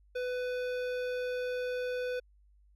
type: tone with hard clipping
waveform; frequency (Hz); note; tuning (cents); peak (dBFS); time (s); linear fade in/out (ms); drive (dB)
triangle; 498.7; B4; +17; -34; 0.15-2.2; 10; 18
effects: added 50 Hz sine -60 dBFS peak until 2.75 s